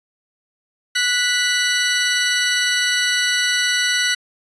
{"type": "tone pair together", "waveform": "20% pulse", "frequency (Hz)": [1474.1, 1972], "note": ["F#6", "B6"], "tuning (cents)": [-7, -3], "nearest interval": "perfect fourth", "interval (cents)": 504, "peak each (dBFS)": -14, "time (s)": [0.95, 4.15], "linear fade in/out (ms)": 10, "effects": ["resampled to 22050 Hz"]}